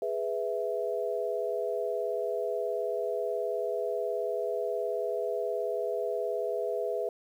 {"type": "chord", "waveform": "sine", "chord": "E major", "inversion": "first", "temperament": "equal", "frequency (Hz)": [415.3, 493.9, 659.3], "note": ["G#4", "B4", "E5"], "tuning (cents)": [0, 0, 0], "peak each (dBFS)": -33, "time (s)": [0.02, 7.09], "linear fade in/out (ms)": 2, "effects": ["10-bit"]}